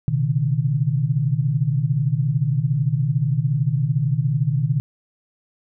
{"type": "tone cluster", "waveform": "sine", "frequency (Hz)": [122.3, 135.9, 153.4], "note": ["B2", "C#3", "D#3"], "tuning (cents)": [-16, -34, -24], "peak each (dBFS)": [-22, -22, -21], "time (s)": [0.08, 4.8], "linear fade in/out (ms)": 0, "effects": []}